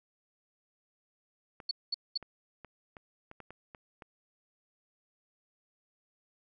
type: clicks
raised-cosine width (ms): 0.5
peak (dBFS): -32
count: 9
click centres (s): 1.602 / 2.227 / 2.647 / 2.968 / 3.314 / 3.403 / 3.506 / 3.748 / 4.022
type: tone bursts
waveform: sine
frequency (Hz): 4435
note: C#8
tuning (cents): 0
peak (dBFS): -29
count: 3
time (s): 1.69-2.176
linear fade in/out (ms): 5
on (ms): 22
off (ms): 210
effects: none